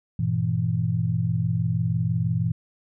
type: chord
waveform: sine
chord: E diminished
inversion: first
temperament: just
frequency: 98.89 / 118.67 / 164.81 Hz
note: G2 / Bb2 / E3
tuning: +16 / +31 / 0 cents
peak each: -28 / -24 / -25 dBFS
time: 0.19-2.52 s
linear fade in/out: 5 ms
effects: none